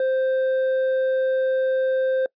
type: tone with hard clipping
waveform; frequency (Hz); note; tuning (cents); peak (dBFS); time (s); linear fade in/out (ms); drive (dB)
sine; 523; C5; -1; -20; 0-2.26; 2; 4
effects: noise-tail reverb RT60 0.1 s tail -24 dB re dry + resampled to 11025 Hz